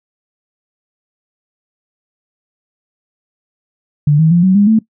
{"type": "tone with pitch steps", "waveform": "sine", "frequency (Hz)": [147.2, 159.6, 173.04, 187.62, 203.4, 220.6], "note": ["D3", "D#3", "F3", "F#3", "G#3", "A3"], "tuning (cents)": [4, 44, -16, 24, -36, 5], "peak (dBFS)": -6, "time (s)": [4.07, 4.79], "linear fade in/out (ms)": 5, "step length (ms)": 120, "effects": ["noise-tail reverb RT60 0.1 s tail -19 dB re dry"]}